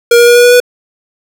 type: tone with pitch steps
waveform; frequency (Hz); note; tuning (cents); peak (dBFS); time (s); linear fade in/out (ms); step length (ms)
square; 473 / 476.6 / 480.2 / 483.8 / 487.4 / 491.1; A#4 / A#4 / B4 / B4 / B4 / B4; +25 / +38 / -49 / -36 / -23 / -10; -3; 0.11-0.602; 5; 82
effects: none